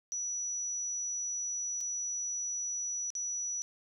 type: tone with dropouts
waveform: sine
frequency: 5890 Hz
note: F#8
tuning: 9 cents flat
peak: -33 dBFS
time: 0.12-3.62 s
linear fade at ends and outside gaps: 0 ms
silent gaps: 1.806-1.81 / 3.103-3.152 s
effects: none